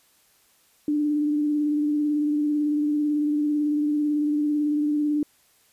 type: tone with vibrato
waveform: sine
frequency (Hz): 296.8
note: D4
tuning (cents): +18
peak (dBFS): -20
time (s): 0.88-5.23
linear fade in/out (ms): 2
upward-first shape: sine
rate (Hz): 18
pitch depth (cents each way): 24
effects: white hiss -61 dBFS RMS until 5.72 s + resampled to 32000 Hz